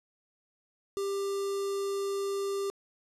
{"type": "tone with notch filter", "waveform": "square", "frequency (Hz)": 396.1, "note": "G4", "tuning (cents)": 18, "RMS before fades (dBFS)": -32, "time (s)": [0.97, 2.7], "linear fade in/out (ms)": 0, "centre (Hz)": 2200, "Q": 0.85, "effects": ["low-pass 11000 Hz 12 dB/octave"]}